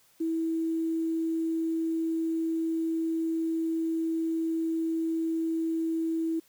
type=tone with quantisation; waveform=sine; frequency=325.9 Hz; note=E4; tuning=20 cents flat; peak=-26 dBFS; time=0.2-6.4 s; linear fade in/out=10 ms; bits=9; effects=white hiss -63 dBFS RMS until 6.48 s